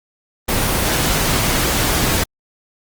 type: noise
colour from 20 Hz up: pink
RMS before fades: -17 dBFS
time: 0.48-2.24 s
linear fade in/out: 10 ms
effects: Opus 24 kbps